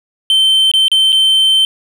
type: tone with dropouts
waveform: triangle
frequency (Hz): 3100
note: G7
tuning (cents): -20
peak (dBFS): -6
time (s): 0.3-1.65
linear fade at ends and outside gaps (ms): 1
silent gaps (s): 0.715-0.737 / 0.882-0.916 / 1.122-1.127
effects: none